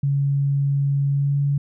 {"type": "tone with pitch glide", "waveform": "sine", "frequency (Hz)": [140.1, 141.73], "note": ["C#3", "C#3"], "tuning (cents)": [19, 39], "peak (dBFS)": -17, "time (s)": [0.03, 1.58], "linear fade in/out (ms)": 5, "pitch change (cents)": 20, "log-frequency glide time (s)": [1.09, 1.39], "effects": []}